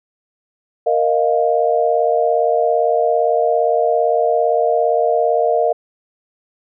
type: chord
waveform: sine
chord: Bb suspended fourth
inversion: none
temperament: just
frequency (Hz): 466.2 / 621.6 / 699.2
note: Bb4 / Eb5 / F5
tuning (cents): 0 / -2 / +2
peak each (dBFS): -17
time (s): 0.86-5.73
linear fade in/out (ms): 10
effects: none